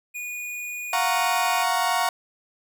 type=tone; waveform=square; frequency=2454 Hz; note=D#7; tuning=25 cents flat; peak=-31 dBFS; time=0.14-1.64 s; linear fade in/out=20 ms
type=chord; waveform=35% pulse; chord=Gb major seventh; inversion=third; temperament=equal; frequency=698.5 / 740 / 932.3 / 1108.7 Hz; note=F5 / Gb5 / Bb5 / Db6; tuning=0 / 0 / 0 / 0 cents; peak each=-25 dBFS; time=0.93-2.09 s; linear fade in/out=2 ms
effects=none